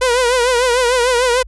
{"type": "tone with vibrato", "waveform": "sawtooth", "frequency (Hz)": 493.9, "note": "B4", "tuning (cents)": 0, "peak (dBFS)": -8, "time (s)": [0.01, 1.43], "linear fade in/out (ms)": 10, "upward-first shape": "triangle", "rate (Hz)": 6.7, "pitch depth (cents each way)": 100, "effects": ["added 50 Hz sine -33 dBFS peak until 1.47 s", "resampled to 24000 Hz"]}